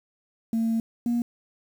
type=tone pair in turn; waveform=sine; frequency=226.5 / 237.7 Hz; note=A#3 / A#3; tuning=-50 / +34 cents; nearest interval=minor second; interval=84 cents; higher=second; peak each=-20 dBFS; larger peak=neither; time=0.53-0.8 / 1.06-1.22 s; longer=first; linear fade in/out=2 ms; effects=tanh soft clip ceiling -19 dBFS + 8-bit